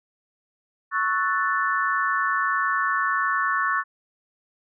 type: chord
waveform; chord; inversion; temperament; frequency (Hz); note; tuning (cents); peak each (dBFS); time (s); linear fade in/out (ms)
sine; F# minor seventh; second; equal; 1108.7 / 1318.5 / 1480 / 1760; C#6 / E6 / F#6 / A6; 0 / 0 / 0 / 0; -24 / -29 / -27 / -26; 0.91-3.84; 50
effects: none